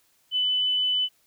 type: tone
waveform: sine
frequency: 3002 Hz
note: F#7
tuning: 24 cents sharp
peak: -21 dBFS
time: 0.31-1.09 s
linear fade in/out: 50 ms
effects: white hiss -65 dBFS RMS until 1.26 s